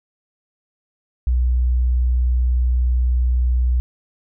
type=tone; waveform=sine; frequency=61.7 Hz; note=B1; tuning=1 cent flat; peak=-14 dBFS; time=1.27-3.8 s; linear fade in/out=0 ms; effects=none